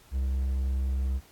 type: tone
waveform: triangle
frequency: 66 Hz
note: C2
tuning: 16 cents sharp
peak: -23 dBFS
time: 0.11-1.21 s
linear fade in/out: 50 ms
effects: pink hiss -57 dBFS RMS until 1.31 s + AAC 64 kbps